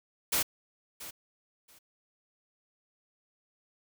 white noise with echo, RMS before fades -28 dBFS, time 0.32-0.43 s, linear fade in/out 10 ms, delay 680 ms, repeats 2, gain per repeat -15 dB, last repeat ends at 1.79 s, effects none

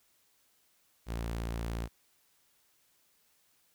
sawtooth tone, 57.1 Hz, A#1, 35 cents flat, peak -30 dBFS, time 1.06-1.89 s, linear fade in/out 50 ms, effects white hiss -70 dBFS RMS until 3.74 s

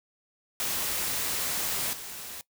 white noise with level steps, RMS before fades -30 / -40 dBFS, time 0.6-2.41 s, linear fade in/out 0 ms, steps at 1.93 s, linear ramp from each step 2 ms, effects noise-tail reverb RT60 0.1 s tail -20 dB re dry

